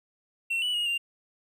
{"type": "tone with pitch steps", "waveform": "triangle", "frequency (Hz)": [2716, 2956, 2875, 2786], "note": ["F7", "F#7", "F7", "F7"], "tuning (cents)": [-49, -2, 50, -5], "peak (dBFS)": -24, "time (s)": [0.5, 0.98], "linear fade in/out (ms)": 10, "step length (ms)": 120, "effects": []}